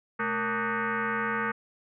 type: tone with frequency modulation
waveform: sine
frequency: 123.47 Hz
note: B2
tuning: in tune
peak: -26 dBFS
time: 0.19-1.52 s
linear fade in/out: 10 ms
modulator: 341 Hz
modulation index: 5.3
effects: none